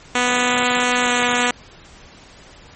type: tone with pitch glide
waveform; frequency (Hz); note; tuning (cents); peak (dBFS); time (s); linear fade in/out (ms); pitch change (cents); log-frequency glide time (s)
5% pulse; 246.9 to 244.8; B3 to B3; 0 to -15; -4; 0.15-1.51; 2; -15; 1.03-1.09
effects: pink hiss -44 dBFS RMS until 2.75 s + MP3 32 kbps